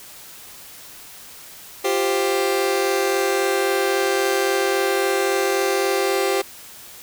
sawtooth chord, F suspended second, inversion none, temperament just, 349.2 / 392.9 / 523.8 Hz, F4 / G4 / C5, 0 / +4 / +2 cents, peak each -22 / -16 / -20 dBFS, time 1.84-6.42 s, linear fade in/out 10 ms, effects white hiss -41 dBFS RMS until 7.02 s

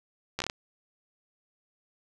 slowing click train, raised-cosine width 0.2 ms, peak -14 dBFS, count 6, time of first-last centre 0.39-0.499 s, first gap 13 ms, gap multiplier 1.26, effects none

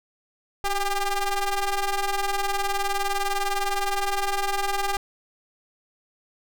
sawtooth ring-modulated tone, 398.2 Hz, G4, 27 cents sharp, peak -16 dBFS, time 0.64-4.97 s, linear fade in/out 2 ms, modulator 408 Hz, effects none

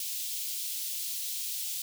white high-pass noise, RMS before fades -35 dBFS, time 0-1.82 s, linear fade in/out 2 ms, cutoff 3000 Hz, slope 24 dB/octave, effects none

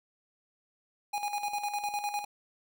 square tone with tremolo, 823 Hz, G#5, 16 cents flat, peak -30 dBFS, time 1.13-2.25 s, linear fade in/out 10 ms, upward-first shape square, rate 9.9 Hz, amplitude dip 60%, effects none

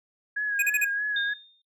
sine tone with vibrato, 1661.2 Hz, G#6, in tune, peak -25 dBFS, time 0.36-1.34 s, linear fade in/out 10 ms, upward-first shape sine, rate 3.2 Hz, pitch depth 40 cents each way
square tone bursts, 2489 Hz, D#7, in tune, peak -22 dBFS, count 4, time 0.59-0.847 s, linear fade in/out 5 ms, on 35 ms, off 39 ms
sine tone with exponential decay, 3648 Hz, A#7, 38 cents flat, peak -26 dBFS, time 1.16-1.62 s, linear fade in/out 5 ms, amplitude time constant 100 ms
effects noise-tail reverb RT60 0.2 s tail -20 dB re dry

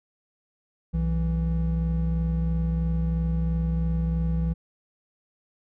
triangle tone pair together, 62.6 / 164.81 Hz, B1 / E3, +24 / 0 cents, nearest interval octave + perfect fourth, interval 1676 cents, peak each -23 dBFS, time 0.93-4.54 s, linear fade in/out 20 ms, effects none

